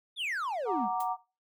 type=exponential sweep; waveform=triangle; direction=down; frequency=3697 to 185 Hz; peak=-29 dBFS; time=0.16-0.89 s; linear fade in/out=50 ms
type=chord; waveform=sine; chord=Gb augmented; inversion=none; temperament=equal; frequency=740 / 932.3 / 1174.7 Hz; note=Gb5 / Bb5 / D6; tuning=0 / 0 / 0 cents; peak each=-31 / -33 / -36 dBFS; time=0.65-1.17 s; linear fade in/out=50 ms
type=noise with exponential decay; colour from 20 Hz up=blue; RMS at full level=-39 dBFS; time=1-1.1 s; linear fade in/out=5 ms; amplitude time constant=20 ms
effects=noise-tail reverb RT60 0.3 s tail -19 dB re dry